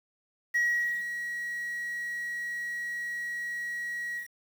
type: tone with ADSR envelope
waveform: sine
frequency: 1909 Hz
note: A#6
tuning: 41 cents sharp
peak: -20 dBFS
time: 0.54-4.28 s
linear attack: 17 ms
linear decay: 460 ms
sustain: -11 dB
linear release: 110 ms
effects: tanh soft clip ceiling -22 dBFS + 8-bit